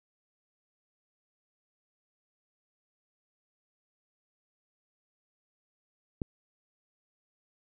click, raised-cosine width 3 ms, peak -19 dBFS, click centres 6.218 s, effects none

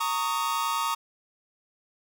45% pulse tone cluster, 920 / 1117 / 1247 Hz, A#5 / C#6 / D#6, -23 / +13 / +3 cents, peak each -30 dBFS, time 0-0.95 s, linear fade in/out 10 ms, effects none

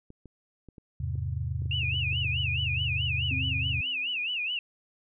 clicks, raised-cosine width 3 ms, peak -34 dBFS, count 11, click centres 0.104 / 0.257 / 0.687 / 0.782 / 1.155 / 1.62 / 1.658 / 1.834 / 1.943 / 2.127 / 2.247 s
sine chord, E augmented, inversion none, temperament equal, 82.41 / 103.83 / 130.81 Hz, E2 / G#2 / B#2, 0 / 0 / 0 cents, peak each -32 / -34 / -33 dBFS, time 1-3.81 s, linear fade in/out 5 ms
sine tone with vibrato, 2695 Hz, E7, 38 cents sharp, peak -28 dBFS, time 1.71-4.59 s, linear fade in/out 2 ms, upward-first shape sine, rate 4.7 Hz, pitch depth 180 cents each way
sine tone with exponential decay, 261.6 Hz, C4, in tune, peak -34 dBFS, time 3.31-4.51 s, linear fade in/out 2 ms, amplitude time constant 260 ms
effects none

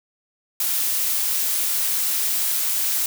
blue noise, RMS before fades -22 dBFS, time 0.6-3.06 s, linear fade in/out 2 ms, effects none

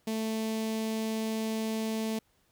sawtooth tone with notch filter, 220.8 Hz, A3, 6 cents sharp, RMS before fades -32 dBFS, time 0.07-2.19 s, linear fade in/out 5 ms, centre 1400 Hz, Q 1.1, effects pink hiss -70 dBFS RMS until 2.51 s

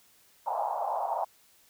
white band-pass noise, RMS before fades -31 dBFS, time 0.46-1.25 s, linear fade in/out 10 ms, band 640 to 930 Hz, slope 48 dB/octave, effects white hiss -62 dBFS RMS until 1.69 s

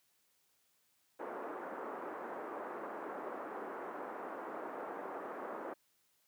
pink band-pass noise, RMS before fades -44 dBFS, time 1.19-5.74 s, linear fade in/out 10 ms, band 310 to 1400 Hz, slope 24 dB/octave, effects white hiss -75 dBFS RMS until 6.27 s + high-pass 80 Hz 12 dB/octave

